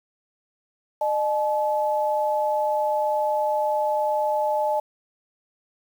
sine tone pair together, 607.4 / 859 Hz, D#5 / A5, -42 / -42 cents, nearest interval tritone, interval 600 cents, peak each -23 dBFS, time 1.01-4.8 s, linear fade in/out 5 ms, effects 8-bit

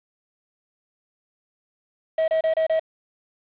triangle tone bursts, 641 Hz, E5, 49 cents flat, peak -16 dBFS, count 5, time 2.18-2.796 s, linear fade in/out 5 ms, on 100 ms, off 29 ms, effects resampled to 8000 Hz + 7-bit

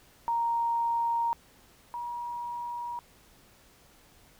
sine tone pair in turn, 932.3 / 955.7 Hz, A#5 / A#5, 0 / +43 cents, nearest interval unison, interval 43 cents, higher second, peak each -25 / -33 dBFS, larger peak first, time 0.28-1.33 / 1.94-2.99 s, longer neither, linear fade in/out 0 ms, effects pink hiss -59 dBFS RMS until 4.39 s

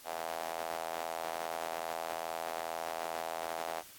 sawtooth tone with high-pass filter, 82.41 Hz, E2, in tune, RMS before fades -39 dBFS, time 0.04-3.83 s, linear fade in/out 50 ms, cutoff 700 Hz, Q 3.6, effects white hiss -54 dBFS RMS until 3.98 s + AAC 64 kbps

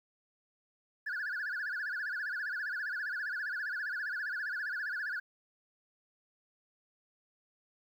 sine tone with vibrato, 1582 Hz, G6, 15 cents sharp, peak -32 dBFS, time 1.06-5.2 s, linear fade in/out 10 ms, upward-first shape sine, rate 15 Hz, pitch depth 180 cents each way, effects tanh soft clip ceiling -32 dBFS + 11-bit

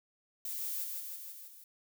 violet noise with echo, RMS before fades -39 dBFS, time 0.45-0.84 s, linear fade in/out 2 ms, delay 160 ms, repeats 5, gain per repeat -3 dB, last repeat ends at 1.64 s, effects none

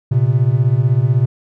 triangle beating tone pair, 117.2 / 133.2 Hz, A#2 / C3, +10 / +31 cents, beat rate 16 Hz, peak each -12 dBFS, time 0.11-1.26 s, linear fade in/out 10 ms, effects none

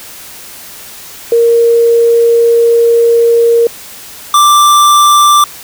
sine / square tone pair in turn, 466.2 / 1177.3 Hz, A#4 / D6, 0 / +4 cents, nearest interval octave + major third, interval 1604 cents, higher second, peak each -4 dBFS, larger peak neither, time 1.32-3.67 / 4.34-5.44 s, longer first, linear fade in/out 2 ms, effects white hiss -30 dBFS RMS until 5.63 s

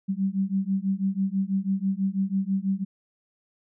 sine beating tone pair, 190.6 / 196.7 Hz, G3 / G3, -48 / +6 cents, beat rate 6.1 Hz, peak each -26 dBFS, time 0.08-2.85 s, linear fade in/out 20 ms, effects none

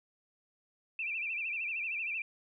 sine tone with vibrato, 2519 Hz, D#7, 21 cents sharp, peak -33 dBFS, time 0.99-2.22 s, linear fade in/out 2 ms, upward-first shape sine, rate 13 Hz, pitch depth 130 cents each way, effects none

